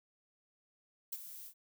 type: noise with ADSR envelope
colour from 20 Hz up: violet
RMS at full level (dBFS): -38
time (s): 1.12-1.54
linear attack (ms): 9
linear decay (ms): 38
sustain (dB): -11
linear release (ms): 78
effects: none